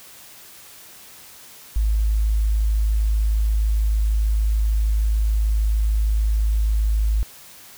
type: tone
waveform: sine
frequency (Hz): 53.3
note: G#1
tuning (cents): +46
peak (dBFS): -16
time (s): 1.76-7.23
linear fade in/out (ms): 0
effects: white hiss -44 dBFS RMS until 7.77 s

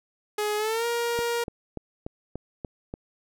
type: tone with pitch glide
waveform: sawtooth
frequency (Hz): 420 to 471.4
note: G#4 to A#4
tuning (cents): +19 to +19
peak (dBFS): -21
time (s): 0.38-1.44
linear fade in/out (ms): 5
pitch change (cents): +200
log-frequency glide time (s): 0.57-0.86
type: click train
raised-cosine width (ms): 2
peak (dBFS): -20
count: 7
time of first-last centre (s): 1.19-2.939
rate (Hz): 3.43
effects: none

